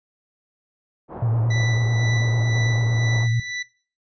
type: low-pass noise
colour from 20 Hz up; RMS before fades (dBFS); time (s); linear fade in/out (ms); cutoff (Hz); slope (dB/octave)
white; -35; 1.08-3.28; 50; 880; 24
type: tone with vibrato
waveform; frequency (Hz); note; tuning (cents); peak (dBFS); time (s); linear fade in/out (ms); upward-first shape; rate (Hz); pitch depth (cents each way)
sine; 114.7; A#2; -28; -18; 1.22-3.4; 5; square; 9; 42
type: tone with tremolo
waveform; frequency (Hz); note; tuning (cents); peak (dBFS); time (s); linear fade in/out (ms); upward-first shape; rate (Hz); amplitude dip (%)
sawtooth; 1975.5; B6; 0; -22; 1.5-3.63; 10; sine; 2; 55
effects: noise-tail reverb RT60 0.4 s tail -19 dB re dry + resampled to 16000 Hz